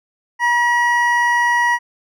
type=tone pair together; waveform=triangle; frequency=959 / 1918 Hz; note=A#5 / A#6; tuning=+49 / +49 cents; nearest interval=octave; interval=1200 cents; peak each=-14 dBFS; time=0.39-1.79 s; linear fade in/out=50 ms; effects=none